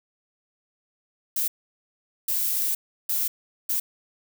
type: noise bursts at uneven times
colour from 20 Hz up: violet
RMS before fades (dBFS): -25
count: 4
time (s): 1.36-1.48 / 2.28-2.75 / 3.09-3.28 / 3.69-3.8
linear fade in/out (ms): 5
effects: none